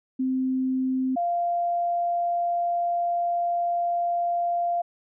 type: tone pair in turn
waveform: sine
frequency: 260 / 694.1 Hz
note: C4 / F5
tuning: -11 / -11 cents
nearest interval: octave + perfect fourth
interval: 1700 cents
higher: second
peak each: -22 dBFS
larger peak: neither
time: 0.19-1.16 / 1.16-4.82 s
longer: second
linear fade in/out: 10 ms
effects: none